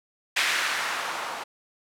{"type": "noise with low-pass filter sweep", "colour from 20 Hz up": "violet", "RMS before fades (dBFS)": -28, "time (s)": [0.36, 1.44], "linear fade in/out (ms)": 10, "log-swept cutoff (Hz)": [2100, 830], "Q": 1.3, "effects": []}